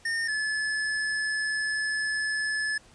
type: tone pair in turn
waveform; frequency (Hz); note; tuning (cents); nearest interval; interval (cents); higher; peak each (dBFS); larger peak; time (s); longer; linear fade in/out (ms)
square; 1825 / 1723.9; A#6 / A6; -37 / -36; minor second; 99; first; -27; neither; 0.05-0.28 / 0.28-2.78; second; 5
effects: pink hiss -56 dBFS RMS until 2.94 s + resampled to 22050 Hz